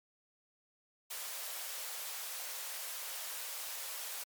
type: high-pass noise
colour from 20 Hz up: white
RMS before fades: -42 dBFS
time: 1.1-4.24 s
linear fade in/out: 10 ms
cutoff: 480 Hz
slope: 48 dB/octave
effects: MP3 96 kbps